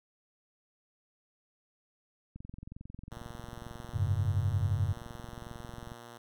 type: click train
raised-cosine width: 5 ms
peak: -32 dBFS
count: 80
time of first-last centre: 2.36-5.919 s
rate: 22.2 Hz
type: tone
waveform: 5% pulse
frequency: 118.6 Hz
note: A#2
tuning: 30 cents sharp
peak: -36 dBFS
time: 3.11-6.18 s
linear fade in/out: 10 ms
type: chord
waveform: sine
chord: F# suspended second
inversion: none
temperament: equal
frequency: 92.5 / 103.83 / 138.59 Hz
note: F#2 / G#2 / C#3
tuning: 0 / 0 / 0 cents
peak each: -30 / -30 / -35 dBFS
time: 3.94-4.93 s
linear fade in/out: 20 ms
effects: none